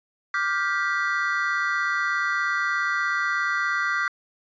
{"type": "chord", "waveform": "triangle", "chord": "G dominant seventh", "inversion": "second", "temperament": "just", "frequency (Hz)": [1176, 1411.2, 1568, 1960], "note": ["D6", "F6", "G6", "B6"], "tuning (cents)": [2, 18, 0, -14], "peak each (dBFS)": -26, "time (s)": [0.34, 4.08], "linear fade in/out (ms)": 2, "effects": ["resampled to 16000 Hz"]}